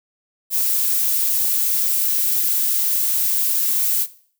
violet noise, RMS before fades -19 dBFS, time 0.5-4.07 s, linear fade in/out 50 ms, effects noise-tail reverb RT60 0.5 s tail -17 dB re dry

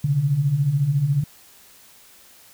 sine beating tone pair, 130.81 / 144.81 Hz, C3 / D3, 0 / -24 cents, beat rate 14 Hz, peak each -24 / -18 dBFS, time 0.04-1.24 s, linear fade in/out 5 ms, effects white hiss -50 dBFS RMS until 2.53 s

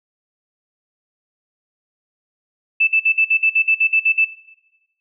sine tone bursts, 2637 Hz, E7, in tune, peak -11 dBFS, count 12, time 2.8-4.249 s, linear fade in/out 10 ms, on 74 ms, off 51 ms, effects noise-tail reverb RT60 1.0 s tail -17 dB re dry

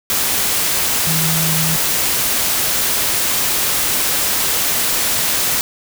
sine tone in noise, 160.2 Hz, E3, 49 cents flat, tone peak -19 dBFS, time 1.07-1.76 s, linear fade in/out 0 ms, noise white, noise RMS -17 dBFS, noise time 0.1-5.61 s, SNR -5 dB, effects none

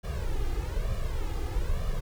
brown noise with flanger, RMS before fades -29 dBFS, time 0.03-2.01 s, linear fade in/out 20 ms, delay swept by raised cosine 1.7 to 2.49 ms, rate 1.1 Hz, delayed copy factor +1, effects none

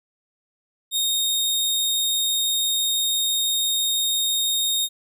sawtooth tone, 3706 Hz, A#7, 11 cents flat, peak -17 dBFS, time 0.91-4.89 s, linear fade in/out 50 ms, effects none

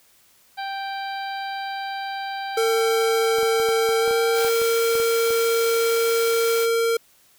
harmonic tone, 784 Hz, G5, in tune, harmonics 1 / 2 / 3 / 4 / 5 / 6, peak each -28 / -34 / -40 / -42 / -40 / -42 dBFS, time 0.57-4.5 s, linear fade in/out 20 ms
square tone with pitch glide, 452.2 to 459.8 Hz, A4 to A#4, +47 to -24 cents, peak -19 dBFS, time 2.57-6.97 s, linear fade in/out 5 ms, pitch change +29 cents, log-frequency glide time 4-4.07 s
clicks, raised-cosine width 1 ms, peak -21 dBFS, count 12, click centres 3.385 / 3.431 / 3.6 / 3.688 / 3.89 / 4.078 / 4.11 / 4.448 / 4.617 / 4.954 / 5 / 5.306 s
white high-pass noise, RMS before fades -32 dBFS, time 4.33-6.68 s, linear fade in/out 50 ms, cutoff 430 Hz, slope 48 dB/octave
effects white hiss -57 dBFS RMS until 7.38 s

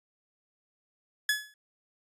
sawtooth tone with exponential decay, 1702 Hz, G#6, 42 cents sharp, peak -18 dBFS, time 1.29-1.54 s, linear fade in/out 2 ms, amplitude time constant 54 ms, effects resampled to 32000 Hz

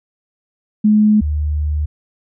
sine tone pair in turn, 212.3 / 75.06 Hz, G#3 / D2, +38 / +38 cents, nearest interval octave + tritone, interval 1800 cents, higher first, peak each -8 / -15 dBFS, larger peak first, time 0.84-1.21 / 1.21-1.86 s, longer second, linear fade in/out 10 ms, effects none

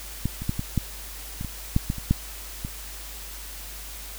clicks, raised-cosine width 5 ms, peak -11 / -20 / -11 / -14 / -9 / -19 / -20 / -7 / -12 / -23 / -6 / -18 dBFS, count 12, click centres 0.256 / 0.42 / 0.494 / 0.594 / 0.777 / 1.411 / 1.447 / 1.764 / 1.901 / 1.983 / 2.11 / 2.649 s, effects added 50 Hz sine -40 dBFS peak until 4.18 s + white hiss -40 dBFS RMS until 4.18 s

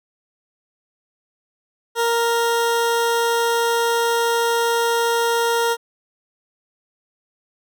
20% pulse tone, 466.2 Hz, A#4, in tune, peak -12 dBFS, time 1.95-5.77 s, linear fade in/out 50 ms, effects none

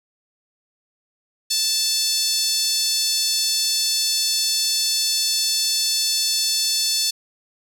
5% pulse tone with high-pass filter, 881 Hz, A5, 2 cents sharp, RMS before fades -21 dBFS, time 1.5-7.11 s, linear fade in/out 10 ms, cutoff 4300 Hz, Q 2.9, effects none

